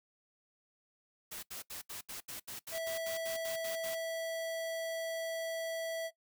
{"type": "noise bursts", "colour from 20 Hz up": "white", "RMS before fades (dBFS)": -44, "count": 14, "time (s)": [1.31, 3.952], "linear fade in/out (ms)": 10, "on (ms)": 120, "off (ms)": 74}
{"type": "tone", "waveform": "square", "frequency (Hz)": 656, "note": "E5", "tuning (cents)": -9, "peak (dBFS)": -36, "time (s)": [2.71, 6.11], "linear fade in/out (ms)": 50}
{"effects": ["noise-tail reverb RT60 0.1 s tail -20 dB re dry"]}